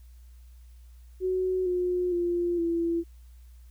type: tone with pitch steps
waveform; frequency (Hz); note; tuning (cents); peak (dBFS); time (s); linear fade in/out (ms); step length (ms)
sine; 371.2 / 359.4 / 347.9 / 336.9; F#4 / F4 / F4 / E4; +6 / +50 / -7 / +38; -24; 1.2-3.04; 50; 460
effects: added 60 Hz sine -47 dBFS peak until 3.7 s + white hiss -67 dBFS RMS until 3.7 s